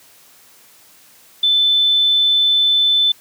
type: tone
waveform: sine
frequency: 3520 Hz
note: A7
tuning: in tune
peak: -11 dBFS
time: 1.43-3.12 s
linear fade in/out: 5 ms
effects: white hiss -48 dBFS RMS until 3.2 s + high-pass 80 Hz 12 dB/octave